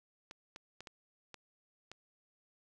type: clicks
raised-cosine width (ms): 0.2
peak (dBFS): -30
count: 6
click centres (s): 0.311 / 0.561 / 0.806 / 0.872 / 1.343 / 1.916
effects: none